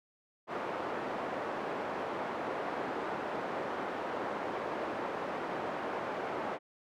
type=band-pass noise; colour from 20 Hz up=pink; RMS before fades=-37 dBFS; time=0.47-6.59 s; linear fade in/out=50 ms; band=380 to 1200 Hz; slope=12 dB/octave; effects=none